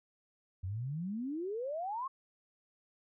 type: exponential sweep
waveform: sine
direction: up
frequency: 87.31 to 1108.7 Hz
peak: -35 dBFS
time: 0.63-2.08 s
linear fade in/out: 10 ms
effects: none